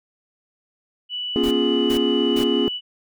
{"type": "tone", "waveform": "sine", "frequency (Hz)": 2960, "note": "F#7", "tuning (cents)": 0, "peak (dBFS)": -25, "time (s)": [1.09, 2.81], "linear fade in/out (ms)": 50}
{"type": "chord", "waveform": "triangle", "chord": "C# dominant seventh", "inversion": "third", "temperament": "equal with one note detuned", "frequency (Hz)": [241, 277.2, 349.2, 415.3], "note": ["B3", "C#4", "E#4", "G#4"], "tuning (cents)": [-42, 0, 0, 0], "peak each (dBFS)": -21, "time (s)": [1.36, 2.68], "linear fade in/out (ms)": 0}
{"type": "noise bursts", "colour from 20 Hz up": "pink", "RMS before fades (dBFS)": -32, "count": 3, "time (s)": [1.43, 2.442], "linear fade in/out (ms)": 10, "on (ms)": 84, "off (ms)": 380}
{"effects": []}